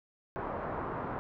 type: low-pass noise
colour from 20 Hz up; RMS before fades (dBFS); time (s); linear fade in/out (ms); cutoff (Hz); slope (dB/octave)
white; -37; 0.36-1.19; 0; 1200; 24
effects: none